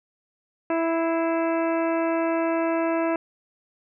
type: harmonic tone with a mistuned harmonic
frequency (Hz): 329.6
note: E4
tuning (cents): 0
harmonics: 1 / 2 / 3 / 4 / 5 / 6 / 7 / 8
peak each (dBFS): -24 / -25 / -31 / -35 / -37 / -41 / -42 / -39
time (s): 0.7-3.16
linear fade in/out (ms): 2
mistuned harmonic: 6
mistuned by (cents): +61
effects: none